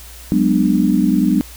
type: chord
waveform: sine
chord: G# half-diminished seventh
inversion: third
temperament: just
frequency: 186.89 / 207.7 / 249.2 / 299 Hz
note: F#3 / G#3 / B3 / D4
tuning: +18 / 0 / +16 / +31 cents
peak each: -17 dBFS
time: 0.32-1.41 s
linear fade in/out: 0 ms
effects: added 60 Hz sine -37 dBFS peak until 1.56 s + white hiss -39 dBFS RMS until 1.56 s